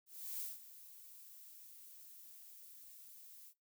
violet noise with ADSR envelope, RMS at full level -42 dBFS, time 0.06-3.54 s, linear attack 340 ms, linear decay 190 ms, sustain -15 dB, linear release 62 ms, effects noise-tail reverb RT60 0.2 s tail -20 dB re dry

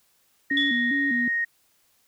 sine tone, 1864.7 Hz, A#6, in tune, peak -22 dBFS, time 0.5-1.45 s, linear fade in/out 10 ms
sine tone with vibrato, 261.6 Hz, C4, in tune, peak -25 dBFS, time 0.51-1.28 s, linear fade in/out 2 ms, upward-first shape square, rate 2.5 Hz, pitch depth 130 cents each way
sine tone with exponential decay, 3429 Hz, A7, 45 cents flat, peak -20 dBFS, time 0.57-1.22 s, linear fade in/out 2 ms, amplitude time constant 140 ms
effects tanh soft clip ceiling -9 dBFS + white hiss -65 dBFS RMS until 2.07 s

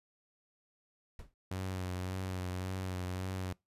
brown noise with exponential decay, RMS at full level -40 dBFS, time 1.19-1.34 s, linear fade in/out 2 ms, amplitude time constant 31 ms
sawtooth tone with vibrato, 92.5 Hz, F#2, in tune, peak -32 dBFS, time 1.51-3.53 s, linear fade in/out 5 ms, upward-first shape sine, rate 1.8 Hz, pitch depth 32 cents each way
effects noise-tail reverb RT60 0.2 s tail -24 dB re dry + resampled to 32000 Hz

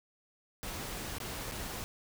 pink noise with dropouts, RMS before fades -40 dBFS, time 0.63-1.84 s, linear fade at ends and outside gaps 0 ms, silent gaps 1.184-1.202 / 1.514-1.52 s, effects none

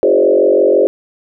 sine tone with frequency modulation, 466.2 Hz, A#4, in tune, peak -7 dBFS, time 0.03-0.87 s, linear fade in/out 0 ms, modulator 46 Hz, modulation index 2.6, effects none

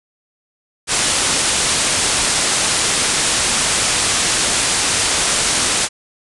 white low-pass noise, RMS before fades -17 dBFS, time 0.87-5.89 s, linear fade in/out 50 ms, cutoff 10000 Hz, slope 96 dB/octave, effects none

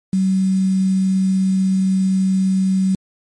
sine tone with quantisation, 189.9 Hz, F#3, 45 cents sharp, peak -13 dBFS, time 0.13-2.95 s, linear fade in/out 2 ms, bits 6, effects MP3 48 kbps

